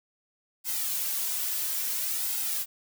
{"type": "noise with flanger", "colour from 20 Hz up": "blue", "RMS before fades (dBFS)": -30, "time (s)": [0.64, 2.66], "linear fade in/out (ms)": 50, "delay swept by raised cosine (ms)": [1.7, 3.8], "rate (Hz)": 0.59, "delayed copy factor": -0.8, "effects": []}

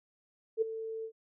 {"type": "tone with ADSR envelope", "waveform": "sine", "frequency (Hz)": 445.7, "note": "A4", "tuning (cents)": 22, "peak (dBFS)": -23, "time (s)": [0.57, 1.12], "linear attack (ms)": 47, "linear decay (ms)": 12, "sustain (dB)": -13, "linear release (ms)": 76, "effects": []}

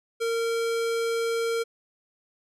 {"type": "tone", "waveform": "square", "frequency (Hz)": 460, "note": "A#4", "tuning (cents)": -23, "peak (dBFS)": -25, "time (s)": [0.2, 1.64], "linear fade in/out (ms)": 20, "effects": ["low-pass 11000 Hz 12 dB/octave"]}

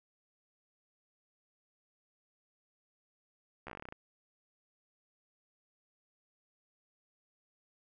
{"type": "slowing click train", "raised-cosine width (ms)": 0.5, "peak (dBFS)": -29, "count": 12, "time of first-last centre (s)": [3.67, 3.924], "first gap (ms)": 13, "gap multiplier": 1.11, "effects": []}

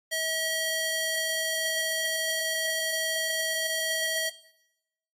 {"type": "tone with high-pass filter", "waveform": "square", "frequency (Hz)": 642, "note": "E5", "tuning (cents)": -46, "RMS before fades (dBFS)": -29, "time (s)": [0.11, 4.3], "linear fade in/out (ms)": 20, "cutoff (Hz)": 1500, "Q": 0.66, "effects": ["noise-tail reverb RT60 0.9 s tail -17 dB re dry", "AAC 48 kbps"]}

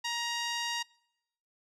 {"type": "tone", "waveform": "10% pulse", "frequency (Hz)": 942, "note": "A#5", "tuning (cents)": 18, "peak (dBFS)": -23, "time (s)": [0.04, 0.83], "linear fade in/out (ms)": 10, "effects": ["noise-tail reverb RT60 0.8 s tail -25 dB re dry", "resampled to 24000 Hz"]}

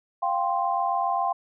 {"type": "chord", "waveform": "sine", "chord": "F suspended second", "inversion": "none", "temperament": "just", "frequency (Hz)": [698.5, 785.8, 1047.7], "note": ["F5", "G5", "C6"], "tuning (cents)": [0, 4, 2], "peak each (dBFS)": [-27, -26, -27], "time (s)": [0.22, 1.33], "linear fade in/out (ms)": 10, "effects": []}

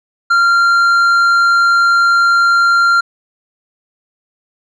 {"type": "tone with tanh clipping", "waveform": "sine", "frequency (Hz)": 1385, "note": "F6", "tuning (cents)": -15, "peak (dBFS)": -9, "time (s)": [0.3, 3.01], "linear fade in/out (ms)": 10, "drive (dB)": 7, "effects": []}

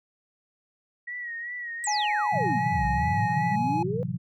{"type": "tone with vibrato", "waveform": "sine", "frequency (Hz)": 1909, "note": "A#6", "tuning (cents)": 41, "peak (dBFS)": -32, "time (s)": [1.07, 3.56], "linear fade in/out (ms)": 10, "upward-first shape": "sine", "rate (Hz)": 2.6, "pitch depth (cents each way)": 56}
{"type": "exponential two-way sweep", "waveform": "sine", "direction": "down then up", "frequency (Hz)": [8372, 55, 511], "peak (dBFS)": -28, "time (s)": [1.84, 4.03], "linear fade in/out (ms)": 0, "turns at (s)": 2.85}
{"type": "tone", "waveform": "triangle", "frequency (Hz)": 839, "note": "G#5", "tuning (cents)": 17, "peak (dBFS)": -23, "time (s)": [1.87, 3.83], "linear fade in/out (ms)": 5}
{"type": "chord", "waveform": "sine", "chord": "F# half-diminished seventh", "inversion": "first", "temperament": "equal", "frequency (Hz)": [110, 130.81, 164.81, 185], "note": ["A2", "C3", "E3", "F#3"], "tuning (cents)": [0, 0, 0, 0], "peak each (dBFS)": [-36, -32, -33, -33], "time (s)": [2.32, 4.18], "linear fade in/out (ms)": 20}
{"effects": []}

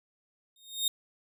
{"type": "tone with exponential growth", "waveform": "sawtooth", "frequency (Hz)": 3700, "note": "A#7", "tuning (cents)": -14, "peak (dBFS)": -20, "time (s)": [0.56, 0.88], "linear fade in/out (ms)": 2, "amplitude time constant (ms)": 68, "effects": []}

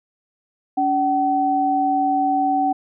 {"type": "tone pair together", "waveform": "sine", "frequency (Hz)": [284.8, 760.3], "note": ["C#4", "F#5"], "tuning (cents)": [47, 47], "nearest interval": "octave + perfect fourth", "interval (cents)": 1700, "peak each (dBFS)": [-22, -17], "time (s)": [0.77, 2.73], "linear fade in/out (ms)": 10, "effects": []}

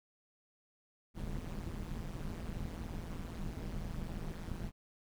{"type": "noise with amplitude modulation", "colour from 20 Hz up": "brown", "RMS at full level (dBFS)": -37, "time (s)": [1.14, 4.72], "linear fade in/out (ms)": 50, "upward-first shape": "sine", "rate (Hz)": 168, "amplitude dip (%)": 95, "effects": []}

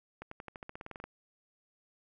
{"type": "accelerating click train", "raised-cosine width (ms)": 0.5, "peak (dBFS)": -28, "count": 14, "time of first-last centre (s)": [0.22, 1.04], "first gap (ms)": 94, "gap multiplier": 0.93, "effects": []}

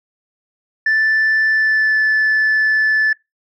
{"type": "tone with pitch glide", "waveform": "sine", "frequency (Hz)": [1760, 1742.8], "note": ["A6", "A6"], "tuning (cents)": [0, -17], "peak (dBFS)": -10, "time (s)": [0.86, 3.13], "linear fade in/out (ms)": 5, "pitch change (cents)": -17, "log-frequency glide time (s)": [1.5, 2], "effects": ["noise-tail reverb RT60 0.2 s tail -24 dB re dry", "tanh soft clip ceiling -10 dBFS"]}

